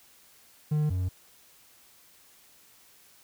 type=tone pair in turn; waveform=triangle; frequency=151.3 / 91.44 Hz; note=D#3 / F#2; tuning=-48 / -20 cents; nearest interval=major sixth; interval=872 cents; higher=first; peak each=-21 / -24 dBFS; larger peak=first; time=0.71-0.9 / 0.9-1.09 s; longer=neither; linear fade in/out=10 ms; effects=white hiss -58 dBFS RMS until 3.23 s